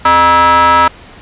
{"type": "ring-modulated tone", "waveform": "square", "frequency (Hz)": 173.3, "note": "F3", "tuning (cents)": -13, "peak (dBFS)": -3, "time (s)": [0.05, 0.88], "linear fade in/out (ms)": 5, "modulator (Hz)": 1130, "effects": ["pink hiss -36 dBFS RMS until 1.21 s", "resampled to 8000 Hz"]}